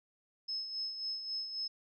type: tone with tremolo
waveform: sine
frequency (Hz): 5190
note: E8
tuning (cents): -28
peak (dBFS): -34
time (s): 0.48-1.68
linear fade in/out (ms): 10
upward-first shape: sine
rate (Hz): 3.7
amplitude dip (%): 55
effects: none